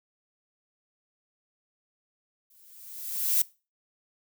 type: noise with exponential growth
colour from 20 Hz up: violet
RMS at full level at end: -21 dBFS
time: 2.5-3.42 s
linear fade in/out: 5 ms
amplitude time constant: 200 ms
effects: noise-tail reverb RT60 0.3 s tail -21 dB re dry